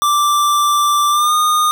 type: tone with pitch glide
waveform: square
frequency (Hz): 1174.7 to 1226.7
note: D6 to D#6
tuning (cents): 0 to -25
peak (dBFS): -12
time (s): 0.02-1.71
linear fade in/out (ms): 0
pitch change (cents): +75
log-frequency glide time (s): 1.1-1.34
effects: none